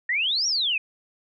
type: exponential two-way sweep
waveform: sine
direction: up then down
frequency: 1823 to 5810 to 2447 Hz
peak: -21 dBFS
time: 0.09-0.78 s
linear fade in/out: 5 ms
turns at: 0.47 s
effects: none